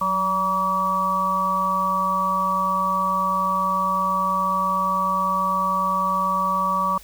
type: harmonic tone with a mistuned harmonic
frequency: 190.8 Hz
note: G3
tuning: 47 cents flat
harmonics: 1 / 3 / 5 / 6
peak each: -30 / -32 / -26 / -20 dBFS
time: 0.01-6.98 s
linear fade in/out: 5 ms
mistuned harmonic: 1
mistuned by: -57 cents
effects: added 50 Hz sine -48 dBFS peak until 7.03 s + white hiss -47 dBFS RMS until 7.03 s